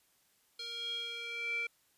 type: tone with band-pass filter sweep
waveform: square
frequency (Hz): 467.3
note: A#4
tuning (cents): +4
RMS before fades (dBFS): -39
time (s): 0.59-1.67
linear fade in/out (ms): 5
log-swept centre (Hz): 3900 to 2200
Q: 8
effects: white hiss -71 dBFS RMS until 1.97 s + resampled to 32000 Hz